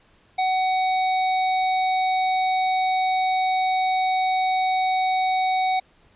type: tone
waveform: square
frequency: 750 Hz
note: F#5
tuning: 23 cents sharp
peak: -20 dBFS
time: 0.38-5.8 s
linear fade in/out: 10 ms
effects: pink hiss -58 dBFS RMS until 6.15 s + resampled to 8000 Hz